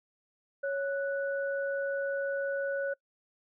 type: tone pair together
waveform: sine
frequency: 554.4 / 1480 Hz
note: C#5 / F#6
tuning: 0 / 0 cents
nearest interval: octave + perfect fourth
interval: 1700 cents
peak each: -30 / -36 dBFS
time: 0.63-2.94 s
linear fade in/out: 10 ms
effects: noise-tail reverb RT60 0.1 s tail -24 dB re dry